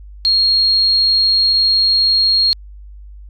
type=tone; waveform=sine; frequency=4266 Hz; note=C8; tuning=33 cents sharp; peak=-10 dBFS; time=0.25-2.53 s; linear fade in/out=0 ms; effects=added 50 Hz sine -33 dBFS peak until 3.29 s + AAC 64 kbps